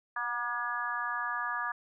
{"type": "harmonic tone with a mistuned harmonic", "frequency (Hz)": 240.1, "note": "B3", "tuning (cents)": -49, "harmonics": [3, 4, 5, 6, 7], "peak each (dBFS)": [-43, -38, -35, -42, -35], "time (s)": [0.16, 1.72], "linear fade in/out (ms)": 5, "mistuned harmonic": 3, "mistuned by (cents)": 23, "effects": []}